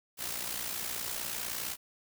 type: noise with amplitude modulation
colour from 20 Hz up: white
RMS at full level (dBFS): -34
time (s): 0.17-1.77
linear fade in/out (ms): 50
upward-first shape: sine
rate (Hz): 59.6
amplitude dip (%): 60
effects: none